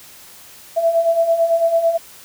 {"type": "beating tone pair", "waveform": "sine", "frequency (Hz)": [659.3, 668.3], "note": ["E5", "E5"], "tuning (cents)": [0, 24], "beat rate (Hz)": 9, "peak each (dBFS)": [-20, -14], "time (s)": [0.76, 1.98], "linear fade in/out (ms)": 20, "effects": ["white hiss -42 dBFS RMS until 2.24 s"]}